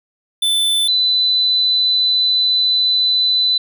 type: tone pair in turn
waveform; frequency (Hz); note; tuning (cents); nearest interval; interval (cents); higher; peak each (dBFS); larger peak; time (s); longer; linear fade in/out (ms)
square / sine; 3520 / 4003; A7 / B7; 0 / +23; major second; 223; second; -14 / -12; second; 0.42-0.88 / 0.88-3.58; second; 5
effects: none